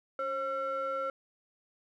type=ring-modulated tone; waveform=triangle; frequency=409.5 Hz; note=G#4; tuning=24 cents flat; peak=-26 dBFS; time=0.19-1.1 s; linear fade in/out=2 ms; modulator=946 Hz; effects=none